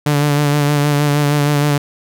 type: tone with vibrato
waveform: sawtooth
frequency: 145.9 Hz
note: D3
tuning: 11 cents flat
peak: -8 dBFS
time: 0.06-1.78 s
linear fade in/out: 5 ms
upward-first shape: sine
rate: 6.4 Hz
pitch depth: 30 cents each way
effects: none